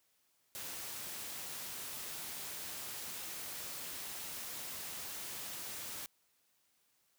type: noise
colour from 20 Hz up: white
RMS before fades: -44 dBFS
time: 0.55-6.06 s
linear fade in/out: 0 ms
effects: white hiss -75 dBFS RMS until 7.18 s + high-pass 60 Hz 12 dB/octave